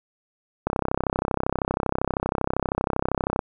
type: click train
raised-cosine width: 1 ms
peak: -8 dBFS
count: 90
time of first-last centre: 0.67-3.392 s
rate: 32.7 Hz
effects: none